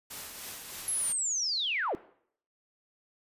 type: noise with tremolo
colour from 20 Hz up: white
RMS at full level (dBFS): -40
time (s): 0.1-1.13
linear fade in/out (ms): 10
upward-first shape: triangle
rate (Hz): 3.3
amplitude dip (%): 40
type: linear sweep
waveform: sine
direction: down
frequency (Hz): 11175 to 284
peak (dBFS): -28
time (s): 0.88-1.95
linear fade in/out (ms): 0
effects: noise-tail reverb RT60 0.6 s tail -18 dB re dry + resampled to 32000 Hz